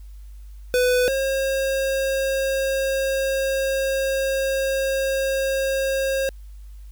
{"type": "tone pair in turn", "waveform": "square", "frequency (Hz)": [498.4, 538], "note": ["B4", "C5"], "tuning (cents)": [16, 48], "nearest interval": "minor second", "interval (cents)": 132, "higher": "second", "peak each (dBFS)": [-17, -21], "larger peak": "first", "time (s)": [[0.74, 1.08], [1.08, 6.29]], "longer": "second", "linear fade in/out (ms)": 0, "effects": ["added 50 Hz sine -37 dBFS peak until 6.91 s", "white hiss -61 dBFS RMS until 6.91 s"]}